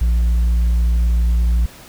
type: tone with tanh clipping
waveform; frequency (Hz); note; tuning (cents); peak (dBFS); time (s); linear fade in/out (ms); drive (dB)
sine; 58.27; A#1; 0; -13; 0.01-1.66; 5; 3
effects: pink hiss -41 dBFS RMS until 1.88 s